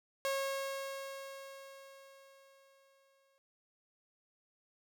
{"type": "tone with exponential decay", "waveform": "sawtooth", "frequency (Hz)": 545, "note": "C#5", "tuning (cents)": -29, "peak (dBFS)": -28, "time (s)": [0.25, 3.38], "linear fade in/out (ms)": 0, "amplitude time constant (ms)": 680, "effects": []}